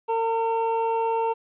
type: tone pair together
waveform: triangle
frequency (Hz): 454.5 / 909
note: A#4 / A#5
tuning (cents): -44 / -44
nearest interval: octave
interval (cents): 1200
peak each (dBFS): -23 / -22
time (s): 0.08-1.34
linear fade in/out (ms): 20
effects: resampled to 8000 Hz + 10-bit